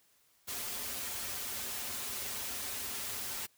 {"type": "noise with comb filter", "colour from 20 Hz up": "white", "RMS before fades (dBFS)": -39, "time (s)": [0.47, 3.47], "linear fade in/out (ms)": 20, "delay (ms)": 6.2, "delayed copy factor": -1, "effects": ["white hiss -69 dBFS RMS until 3.57 s"]}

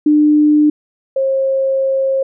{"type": "tone pair in turn", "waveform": "sine", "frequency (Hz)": [299.9, 536.4], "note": ["D4", "C5"], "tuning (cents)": [36, 43], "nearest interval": "minor seventh", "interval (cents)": 1007, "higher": "second", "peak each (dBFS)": [-7, -12], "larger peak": "first", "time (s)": [[0.06, 0.7], [1.16, 2.23]], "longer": "second", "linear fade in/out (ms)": 5, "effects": []}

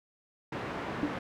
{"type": "band-pass noise", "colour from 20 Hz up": "pink", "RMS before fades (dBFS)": -37, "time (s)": [0.52, 1.19], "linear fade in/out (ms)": 5, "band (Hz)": [150, 1800], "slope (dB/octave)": 12}
{"type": "tone with exponential decay", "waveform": "sine", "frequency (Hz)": 293.7, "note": "D4", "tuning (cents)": 0, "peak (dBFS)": -23, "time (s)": [1.03, 1.17], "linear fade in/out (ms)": 0, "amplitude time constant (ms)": 29}
{"effects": []}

